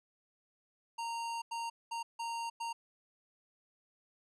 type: tone bursts at uneven times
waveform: square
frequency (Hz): 926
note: A#5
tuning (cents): -12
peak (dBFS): -37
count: 5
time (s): 0.98-1.42 / 1.51-1.7 / 1.91-2.03 / 2.19-2.5 / 2.6-2.73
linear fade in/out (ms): 10
effects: resampled to 22050 Hz